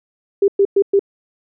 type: tone bursts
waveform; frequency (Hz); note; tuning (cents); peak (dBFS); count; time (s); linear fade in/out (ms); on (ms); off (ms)
sine; 397.6; G4; +25; -9; 4; 0.42-0.994; 5; 61; 110
effects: none